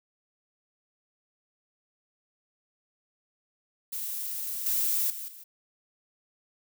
violet noise with level steps, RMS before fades -34 / -27 / -38 / -47 dBFS, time 3.92-5.44 s, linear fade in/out 10 ms, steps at 4.66 / 5.1 / 5.28 s, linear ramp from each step 2 ms, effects none

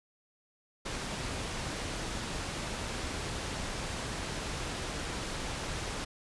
pink low-pass noise, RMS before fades -37 dBFS, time 0.85-6.05 s, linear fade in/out 10 ms, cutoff 8300 Hz, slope 12 dB/octave, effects resampled to 24000 Hz

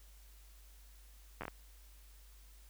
slowing click train, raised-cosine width 0.5 ms, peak -26 dBFS, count 5, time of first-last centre 1.41-1.481 s, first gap 10 ms, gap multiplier 1.4, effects added 50 Hz sine -56 dBFS peak until 2.69 s + white hiss -65 dBFS RMS until 2.69 s

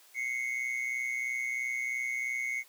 triangle tone pair together, 2077 / 2200 Hz, C7 / C#7, -13 / -14 cents, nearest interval minor second, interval 99 cents, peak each -34 / -31 dBFS, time 0.14-2.64 s, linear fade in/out 50 ms, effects white hiss -59 dBFS RMS until 2.68 s + high-pass 400 Hz 12 dB/octave

